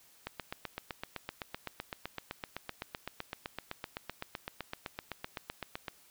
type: click train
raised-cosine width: 0.3 ms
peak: -21 dBFS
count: 45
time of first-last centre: 0.27-5.882 s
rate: 7.84 Hz
effects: white hiss -62 dBFS RMS until 6.1 s